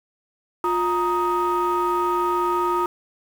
sine tone cluster, 353.6 / 936 / 1250 Hz, F4 / A#5 / D#6, +22 / +7 / +8 cents, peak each -22 dBFS, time 0.64-2.86 s, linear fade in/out 2 ms, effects tanh soft clip ceiling -14 dBFS + 7-bit

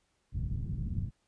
white low-pass noise, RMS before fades -34 dBFS, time 0.32-1.11 s, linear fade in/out 50 ms, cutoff 150 Hz, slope 24 dB/octave, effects pink hiss -75 dBFS RMS until 1.27 s + resampled to 22050 Hz

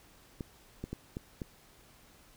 clicks, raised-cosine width 3 ms, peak -24 dBFS, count 5, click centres 0.408 / 0.84 / 0.93 / 1.169 / 1.418 s, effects pink hiss -60 dBFS RMS until 2.36 s

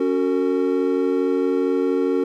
triangle chord, F# major, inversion second, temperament equal with one note detuned, 277.2 / 370 / 454.5 Hz, C#4 / F#4 / A#4, 0 / 0 / -44 cents, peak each -20 dBFS, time 0-2.24 s, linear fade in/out 5 ms, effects none

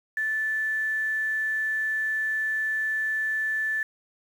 sine tone with quantisation, 1752 Hz, A6, 8 cents flat, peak -24 dBFS, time 0.17-3.83 s, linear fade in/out 2 ms, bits 8, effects none

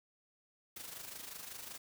white noise with amplitude modulation, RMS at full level -45 dBFS, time 0.76-1.78 s, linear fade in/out 5 ms, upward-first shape sine, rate 25.4 Hz, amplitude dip 60%, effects none

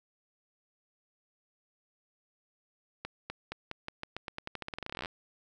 accelerating click train, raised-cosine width 0.3 ms, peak -21 dBFS, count 27, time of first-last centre 3.05-5.058 s, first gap 250 ms, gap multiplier 0.88, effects none

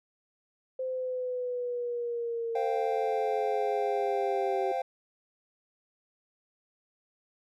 sine linear sweep, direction down, 519 to 384.2 Hz, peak -30 dBFS, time 0.79-4.72 s, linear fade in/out 5 ms
triangle chord, C suspended fourth, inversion none, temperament equal, 523.3 / 698.5 / 784 Hz, C5 / F5 / G5, 0 / 0 / 0 cents, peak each -31 dBFS, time 2.55-4.82 s, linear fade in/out 5 ms
effects none

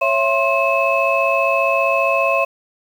sine tone cluster, 551 / 666 / 1060 / 2593 Hz, C#5 / E5 / C6 / E7, -11 / +18 / +22 / -29 cents, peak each -19 dBFS, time 0.01-2.45 s, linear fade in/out 10 ms, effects tanh soft clip ceiling -4 dBFS + 7-bit

